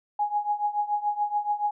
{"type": "tone with tremolo", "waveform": "sine", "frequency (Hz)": 830.6, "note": "G#5", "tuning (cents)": 0, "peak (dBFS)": -20, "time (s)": [0.19, 1.71], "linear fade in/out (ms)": 5, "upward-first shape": "triangle", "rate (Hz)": 7, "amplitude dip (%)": 90, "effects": []}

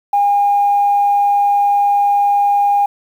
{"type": "tone", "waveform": "sine", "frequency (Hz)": 811, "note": "G#5", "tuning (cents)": -41, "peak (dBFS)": -9, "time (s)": [0.13, 2.86], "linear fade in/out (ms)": 5, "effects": ["tanh soft clip ceiling -5 dBFS", "7-bit"]}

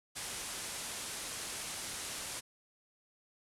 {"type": "low-pass noise", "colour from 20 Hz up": "white", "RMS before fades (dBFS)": -42, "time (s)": [0.15, 2.41], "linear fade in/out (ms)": 20, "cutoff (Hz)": 11000, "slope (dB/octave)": 48, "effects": []}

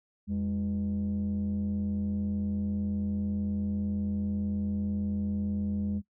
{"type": "tone pair together", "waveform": "sine", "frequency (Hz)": [85.7, 203.8], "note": ["F2", "G#3"], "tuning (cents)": [-32, -32], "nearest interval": "octave + minor third", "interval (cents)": 1500, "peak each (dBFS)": [-32, -27], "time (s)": [0.27, 6.02], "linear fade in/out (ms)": 50, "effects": ["noise-tail reverb RT60 0.1 s tail -20 dB re dry", "tanh soft clip ceiling -25 dBFS"]}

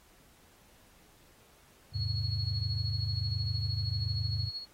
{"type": "chord", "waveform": "sine", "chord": "E augmented", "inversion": "none", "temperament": "equal", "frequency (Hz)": [82.41, 103.83, 130.81], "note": ["E2", "G#2", "B#2"], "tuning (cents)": [0, 0, 0], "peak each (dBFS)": [-37, -32, -37], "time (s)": [1.92, 4.51], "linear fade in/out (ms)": 50}
{"type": "tone with tremolo", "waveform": "sine", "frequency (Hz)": 4334, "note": "C#8", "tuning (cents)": -40, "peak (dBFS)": -34, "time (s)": [1.93, 4.66], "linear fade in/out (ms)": 50, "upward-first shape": "sine", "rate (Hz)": 13, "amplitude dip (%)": 60}
{"effects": ["pink hiss -62 dBFS RMS until 4.73 s", "AAC 48 kbps"]}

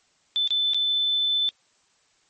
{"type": "tone with dropouts", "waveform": "sine", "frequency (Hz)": 3520, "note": "A7", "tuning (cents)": 0, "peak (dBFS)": -20, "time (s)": [0.36, 1.49], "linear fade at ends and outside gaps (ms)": 0, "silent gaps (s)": [[0.476, 0.506], [0.735, 0.745]], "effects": ["white hiss -64 dBFS RMS until 2.29 s", "MP3 32 kbps"]}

